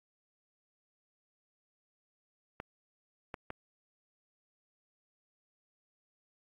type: clicks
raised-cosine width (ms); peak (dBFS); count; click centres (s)
0.5; -24; 3; 2.601 / 3.342 / 3.504
effects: AAC 48 kbps